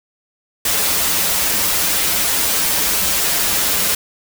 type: noise with comb filter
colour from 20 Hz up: white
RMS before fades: -17 dBFS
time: 0.65-3.95 s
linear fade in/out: 5 ms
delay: 8 ms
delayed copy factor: -0.8
effects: none